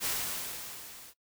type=noise with level ramp; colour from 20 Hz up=white; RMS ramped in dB=-30 to -51 dBFS; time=0-1.14 s; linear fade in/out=50 ms; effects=noise-tail reverb RT60 0.1 s tail -20 dB re dry